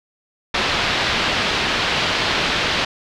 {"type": "low-pass noise", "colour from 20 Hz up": "white", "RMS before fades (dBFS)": -20, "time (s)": [0.54, 2.85], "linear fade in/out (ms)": 5, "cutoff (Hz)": 4000, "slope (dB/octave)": 24, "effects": []}